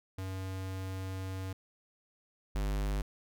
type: tone pair in turn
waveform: square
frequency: 94.7 / 50.17 Hz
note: F#2 / G1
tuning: +41 / +41 cents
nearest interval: major seventh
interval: 1100 cents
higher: first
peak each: -37 / -31 dBFS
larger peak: second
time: 0.18-1.53 / 2.55-3.02 s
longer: first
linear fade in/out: 5 ms
effects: none